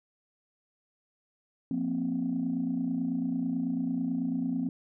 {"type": "chord", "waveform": "sine", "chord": "F suspended fourth", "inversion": "none", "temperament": "just", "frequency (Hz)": [174.61, 232.8, 261.9], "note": ["F3", "Bb3", "C4"], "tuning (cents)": [0, -2, 2], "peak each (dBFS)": [-34, -32, -29], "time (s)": [1.71, 4.69], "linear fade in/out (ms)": 2, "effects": ["tanh soft clip ceiling -21 dBFS"]}